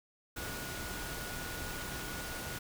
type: tone in noise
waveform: sine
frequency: 1452 Hz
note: F#6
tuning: 33 cents flat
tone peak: -46 dBFS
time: 0.36-2.59 s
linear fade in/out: 10 ms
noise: pink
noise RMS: -41 dBFS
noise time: 0.36-2.59 s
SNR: -8 dB
effects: none